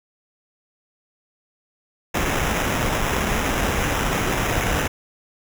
pink noise with sample-and-hold, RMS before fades -22 dBFS, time 2.14-4.88 s, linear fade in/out 10 ms, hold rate 4410 Hz, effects none

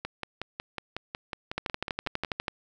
two click trains, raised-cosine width 0.3 ms, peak -13 / -17 dBFS, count 12 / 13, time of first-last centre 1.58-2.482 / 0.05-2.248 s, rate 12.2 / 5.46 Hz, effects none

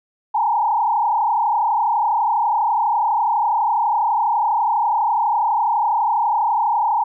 sine tone with frequency modulation, 885 Hz, A5, 10 cents sharp, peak -15 dBFS, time 0.34-7.04 s, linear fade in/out 10 ms, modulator 32.1 Hz, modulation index 2.3, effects none

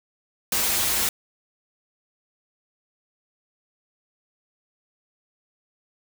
white noise with comb filter, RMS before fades -23 dBFS, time 0.52-1.09 s, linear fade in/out 2 ms, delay 6.9 ms, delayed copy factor -0.75, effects none

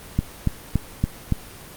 click train, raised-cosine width 5 ms, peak -6 dBFS, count 5, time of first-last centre 0.19-1.323 s, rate 3.53 Hz, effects pink hiss -41 dBFS RMS until 1.76 s + Opus 24 kbps

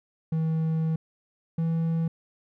triangle tone pair in turn, 160.4 / 164.15 Hz, E3 / E3, -47 / -7 cents, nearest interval unison, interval 40 cents, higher second, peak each -21 dBFS, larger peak neither, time 0.32-0.96 / 1.58-2.08 s, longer first, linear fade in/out 5 ms, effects none

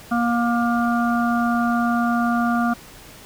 harmonic tone, 236.5 Hz, A#3, 25 cents sharp, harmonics 1 / 3 / 5 / 6, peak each -19 / -24 / -26 / -27 dBFS, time 0.11-2.74 s, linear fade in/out 10 ms, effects pink hiss -43 dBFS RMS until 3.25 s

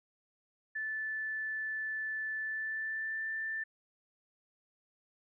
sine tone with pitch glide, 1750 to 1774.4 Hz, A6 to A6, -10 to +14 cents, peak -34 dBFS, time 0.75-3.64 s, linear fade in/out 10 ms, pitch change +24 cents, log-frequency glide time 2.37-3.28 s, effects none

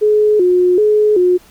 sine tone with vibrato, 390.7 Hz, G4, 6 cents flat, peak -8 dBFS, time 0.01-1.38 s, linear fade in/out 20 ms, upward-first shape square, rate 1.3 Hz, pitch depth 140 cents each way, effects pink hiss -46 dBFS RMS until 1.5 s

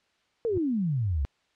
sine exponential sweep, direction down, 480.7 to 64 Hz, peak -24 dBFS, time 0.45-1.25 s, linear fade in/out 0 ms
triangle tone with exponential growth, 97.8 Hz, G2, 4 cents flat, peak -24 dBFS, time 0.47-0.58 s, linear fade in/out 5 ms, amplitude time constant 22 ms
effects white hiss -69 dBFS RMS until 1.55 s + low-pass 4000 Hz 12 dB/octave

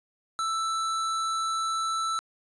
square tone, 1323 Hz, E6, 6 cents sharp, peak -27 dBFS, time 0.39-2.19 s, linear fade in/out 0 ms, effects resampled to 22050 Hz + 11-bit

